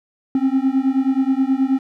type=beating tone pair; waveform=triangle; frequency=261.6 / 271 Hz; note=C4 / C#4; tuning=0 / -39 cents; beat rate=9.4 Hz; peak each=-16 dBFS; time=0.35-1.79 s; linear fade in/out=2 ms; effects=none